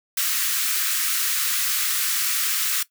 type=high-pass noise; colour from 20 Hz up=white; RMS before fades=-23 dBFS; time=0.17-2.83 s; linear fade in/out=5 ms; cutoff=1200 Hz; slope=48 dB/octave; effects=noise-tail reverb RT60 0.1 s tail -17 dB re dry